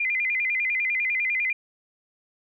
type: tone with vibrato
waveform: sine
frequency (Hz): 2217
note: C#7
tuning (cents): 0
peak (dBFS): -22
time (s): 0-1.53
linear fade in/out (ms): 5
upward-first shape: square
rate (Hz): 10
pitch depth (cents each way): 140
effects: none